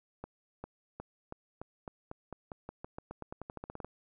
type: accelerating click train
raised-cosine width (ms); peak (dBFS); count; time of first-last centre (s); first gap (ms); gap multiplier
1; -27; 23; 0.24-3.846; 400; 0.9
effects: none